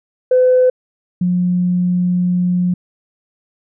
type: tone pair in turn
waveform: sine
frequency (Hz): 507 / 178.91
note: B4 / F3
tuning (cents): +45 / +42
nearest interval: octave + tritone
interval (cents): 1803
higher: first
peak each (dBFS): -7 / -12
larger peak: first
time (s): 0.31-0.7 / 1.21-2.74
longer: second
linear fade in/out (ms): 5
effects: tanh soft clip ceiling -4 dBFS